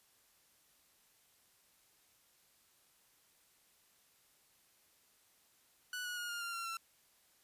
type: tone with pitch steps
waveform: sawtooth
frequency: 1480 / 1457.1 / 1434.5 / 1412.3 / 1390.5 / 1369 / 1347.8 Hz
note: F#6 / F#6 / F6 / F6 / F6 / F6 / E6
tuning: 0 / -27 / +46 / +19 / -8 / -35 / +38 cents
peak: -36 dBFS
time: 5.93-6.77 s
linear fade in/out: 2 ms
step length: 120 ms
effects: white hiss -70 dBFS RMS until 7.43 s + resampled to 32000 Hz